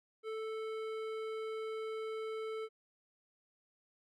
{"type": "tone with hard clipping", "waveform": "sine", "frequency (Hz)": 440, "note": "A4", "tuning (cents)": 0, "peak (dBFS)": -40, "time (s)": [0.23, 2.69], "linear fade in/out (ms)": 50, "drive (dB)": 13, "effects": []}